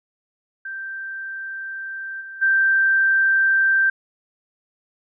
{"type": "tone with level steps", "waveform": "sine", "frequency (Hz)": 1568, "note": "G6", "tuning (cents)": 0, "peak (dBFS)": [-28, -33, -14], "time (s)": [0.65, 3.9], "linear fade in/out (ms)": 5, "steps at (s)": [2.2, 2.41], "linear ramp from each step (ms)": 20, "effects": []}